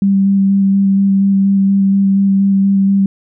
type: tone with vibrato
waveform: sine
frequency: 196 Hz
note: G3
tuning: in tune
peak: -8 dBFS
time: 0.02-3.06 s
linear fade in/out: 2 ms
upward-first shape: square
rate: 4.2 Hz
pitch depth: 10 cents each way
effects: none